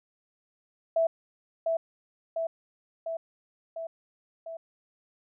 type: tone with echo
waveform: sine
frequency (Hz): 658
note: E5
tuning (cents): -3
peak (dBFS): -21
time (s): 0.96-1.07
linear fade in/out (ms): 5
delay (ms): 700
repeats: 5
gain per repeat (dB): -3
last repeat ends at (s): 4.57
effects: none